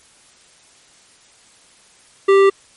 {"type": "tone with hard clipping", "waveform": "sine", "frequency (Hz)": 392, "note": "G4", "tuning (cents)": 0, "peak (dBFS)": -10, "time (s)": [2.28, 2.5], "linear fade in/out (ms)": 10, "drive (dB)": 13, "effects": ["white hiss -50 dBFS RMS until 2.76 s", "MP3 48 kbps"]}